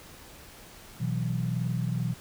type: chord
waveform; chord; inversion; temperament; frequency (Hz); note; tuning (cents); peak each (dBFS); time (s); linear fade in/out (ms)
sine; B suspended fourth; none; equal with one note detuned; 123.47 / 162.36 / 185; B2 / E3 / F#3; 0 / -26 / 0; -29 / -31 / -34; 1-2.14; 10
effects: pink hiss -49 dBFS RMS until 2.2 s